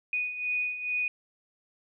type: beating tone pair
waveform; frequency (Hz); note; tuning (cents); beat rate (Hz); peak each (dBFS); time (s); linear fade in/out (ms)
sine; 2476 / 2478.3; D#7 / D#7; -9 / -7; 2.3; -35 / -29; 0.13-1.08; 2
effects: none